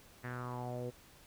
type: tone with low-pass filter sweep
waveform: sawtooth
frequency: 123.47 Hz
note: B2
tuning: in tune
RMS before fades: -41 dBFS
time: 0.23-0.91 s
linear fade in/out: 20 ms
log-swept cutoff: 1900 to 450 Hz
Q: 4.7
effects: pink hiss -60 dBFS RMS until 1.26 s